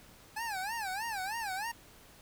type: tone with vibrato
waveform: 25% pulse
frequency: 833 Hz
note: G#5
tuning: 5 cents sharp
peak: -31 dBFS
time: 0.36-1.72 s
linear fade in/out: 10 ms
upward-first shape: sine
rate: 3.2 Hz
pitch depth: 200 cents each way
effects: pink hiss -57 dBFS RMS until 2.21 s